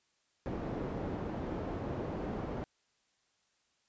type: low-pass noise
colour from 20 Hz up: white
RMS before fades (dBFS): -38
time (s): 0.46-2.64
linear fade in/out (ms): 0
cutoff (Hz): 470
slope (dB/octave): 12
effects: white hiss -75 dBFS RMS until 3.88 s + resampled to 16000 Hz